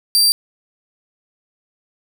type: tone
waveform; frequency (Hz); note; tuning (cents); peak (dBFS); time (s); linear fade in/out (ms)
sawtooth; 4699; D8; 0; -8; 0.15-0.32; 0
effects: none